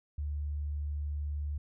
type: tone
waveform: sine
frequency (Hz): 73.42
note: D2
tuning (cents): 0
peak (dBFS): -32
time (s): 0.18-1.58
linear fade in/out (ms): 5
effects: none